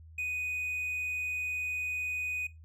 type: tone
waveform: triangle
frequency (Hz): 2489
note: D#7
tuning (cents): 0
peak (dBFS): -30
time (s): 0.18-2.47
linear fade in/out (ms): 5
effects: noise-tail reverb RT60 0.2 s tail -18 dB re dry + added 80 Hz sine -49 dBFS peak until 2.64 s